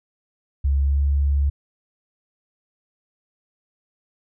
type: tone with pitch glide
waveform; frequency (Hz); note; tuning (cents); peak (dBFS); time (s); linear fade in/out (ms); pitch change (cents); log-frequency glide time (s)
sine; 69.3 to 70.55; C#2 to C#2; 0 to +31; -16; 0.64-1.5; 10; +31; 0.82-1.01
effects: none